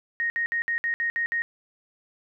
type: tone bursts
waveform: sine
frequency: 1864.7 Hz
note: A#6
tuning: in tune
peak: -23 dBFS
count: 8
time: 0.2-1.42 s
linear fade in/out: 0 ms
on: 100 ms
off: 60 ms
effects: none